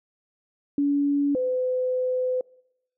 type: tone pair in turn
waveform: sine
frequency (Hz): 284.9 / 507.6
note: C#4 / B4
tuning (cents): +48 / +47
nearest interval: minor seventh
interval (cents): 999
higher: second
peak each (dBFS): -19 / -22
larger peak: first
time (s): 0.78-1.35 / 1.35-2.41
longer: second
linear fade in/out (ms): 2
effects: noise-tail reverb RT60 0.8 s tail -24 dB re dry